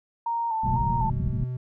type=tone with vibrato; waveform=sine; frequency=908 Hz; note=A#5; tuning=46 cents flat; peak=-24 dBFS; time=0.26-1.1 s; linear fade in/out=5 ms; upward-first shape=square; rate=2 Hz; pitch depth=42 cents each way
type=low-pass noise; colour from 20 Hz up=pink; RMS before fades=-28 dBFS; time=0.63-1.44 s; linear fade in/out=5 ms; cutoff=230 Hz; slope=96 dB/octave
type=tone with pitch glide; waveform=triangle; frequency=123.47 to 126.14 Hz; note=B2 to B2; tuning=0 to +37 cents; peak=-26 dBFS; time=0.65-1.57 s; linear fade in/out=5 ms; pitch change=+37 cents; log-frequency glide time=1.01-1.35 s
effects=none